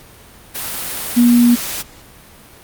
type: tone in noise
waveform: sine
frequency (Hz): 240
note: B3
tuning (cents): -49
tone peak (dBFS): -7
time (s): 1.16-1.56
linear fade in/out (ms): 20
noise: white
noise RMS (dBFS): -24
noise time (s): 0.54-1.83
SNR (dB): +14
effects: pink hiss -42 dBFS RMS until 2.63 s + Opus 48 kbps